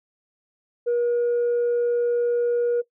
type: tone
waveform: sine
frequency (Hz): 478.6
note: A#4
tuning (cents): +46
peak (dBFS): -17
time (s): 0.86-2.82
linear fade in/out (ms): 20
effects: noise-tail reverb RT60 0.1 s tail -18 dB re dry + tanh soft clip ceiling -17 dBFS